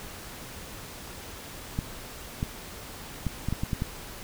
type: clicks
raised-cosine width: 5 ms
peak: -15 dBFS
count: 8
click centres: 1.789 / 2.429 / 3.267 / 3.486 / 3.526 / 3.635 / 3.732 / 3.821 s
effects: pink hiss -42 dBFS RMS until 4.23 s